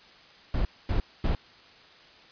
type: noise bursts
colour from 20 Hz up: brown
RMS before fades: -25 dBFS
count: 3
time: 0.54-1.35 s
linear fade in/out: 2 ms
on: 110 ms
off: 240 ms
effects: white hiss -53 dBFS RMS until 2.31 s + resampled to 11025 Hz